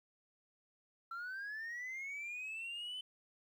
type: linear sweep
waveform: sine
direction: up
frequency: 1336 to 3049 Hz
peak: -39 dBFS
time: 1.11-3.01 s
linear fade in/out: 5 ms
effects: tanh soft clip ceiling -40 dBFS + 12-bit